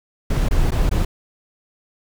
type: noise with dropouts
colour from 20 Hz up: brown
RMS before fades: -17 dBFS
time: 0.3-1.05 s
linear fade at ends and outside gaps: 5 ms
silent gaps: 0.487-0.509 / 0.708-0.718 / 0.894-0.912 s
effects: none